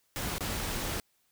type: noise with dropouts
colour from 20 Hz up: pink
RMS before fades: -34 dBFS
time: 0.16-1 s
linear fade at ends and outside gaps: 0 ms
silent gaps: 0.382-0.407 s
effects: white hiss -72 dBFS RMS until 1.31 s